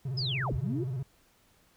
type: tone with vibrato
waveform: triangle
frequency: 130.3 Hz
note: C3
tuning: 7 cents flat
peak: -29 dBFS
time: 0.05-1.03 s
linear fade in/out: 5 ms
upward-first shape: square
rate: 17 Hz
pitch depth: 110 cents each way
type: linear two-way sweep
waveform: sine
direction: down then up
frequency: 5220 to 37.28 to 381.2 Hz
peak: -31 dBFS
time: 0.17-0.84 s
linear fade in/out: 10 ms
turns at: 0.53 s
effects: pink hiss -65 dBFS RMS until 1.76 s